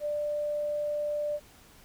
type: tone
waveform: sine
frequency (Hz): 592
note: D5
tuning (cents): +14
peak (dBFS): -28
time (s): 0-1.4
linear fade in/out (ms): 50
effects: pink hiss -56 dBFS RMS until 1.84 s